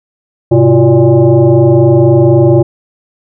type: tone with frequency modulation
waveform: sine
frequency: 106 Hz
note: G#2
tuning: 36 cents sharp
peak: -3 dBFS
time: 0.51-2.63 s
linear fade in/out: 10 ms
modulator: 236 Hz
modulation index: 1.9
effects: none